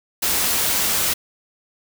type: noise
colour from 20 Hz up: white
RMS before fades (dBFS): -20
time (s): 0.22-1.14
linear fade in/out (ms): 10
effects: none